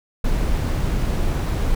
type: noise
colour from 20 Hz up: brown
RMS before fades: -20 dBFS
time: 0.24-1.75 s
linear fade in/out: 5 ms
effects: none